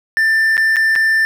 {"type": "tone with dropouts", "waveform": "triangle", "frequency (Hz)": 1781, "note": "A6", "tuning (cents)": 21, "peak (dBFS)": -9, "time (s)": [0.17, 1.25], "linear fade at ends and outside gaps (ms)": 0, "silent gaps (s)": [[0.569, 0.578], [0.76, 0.767], [0.954, 0.96]], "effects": []}